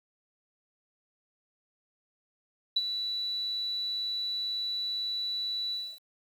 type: tone with ADSR envelope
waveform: sine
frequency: 3951 Hz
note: B7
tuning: in tune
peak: -21 dBFS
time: 2.76-6 s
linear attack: 7 ms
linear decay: 35 ms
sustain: -9 dB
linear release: 280 ms
effects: 9-bit